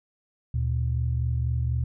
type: tone pair together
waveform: sine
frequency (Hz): 75.4 / 119.48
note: D2 / A#2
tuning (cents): +46 / +43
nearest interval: minor sixth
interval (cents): 797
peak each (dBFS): -25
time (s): 0.54-1.84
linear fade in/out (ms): 5
effects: tanh soft clip ceiling -15 dBFS